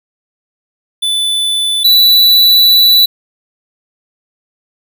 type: tone pair in turn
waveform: square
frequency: 3495 / 3957 Hz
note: A7 / B7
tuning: -12 / +3 cents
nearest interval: major second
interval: 215 cents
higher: second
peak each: -12 / -5 dBFS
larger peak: second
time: 1.02-1.84 / 1.84-3.06 s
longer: second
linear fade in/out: 10 ms
effects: none